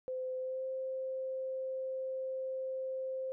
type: tone with pitch glide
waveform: sine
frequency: 514 to 523.9 Hz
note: C5 to C5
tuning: -31 to +2 cents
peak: -35 dBFS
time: 0.08-3.32 s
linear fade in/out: 0 ms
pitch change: +33 cents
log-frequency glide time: 0.38-0.65 s
effects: none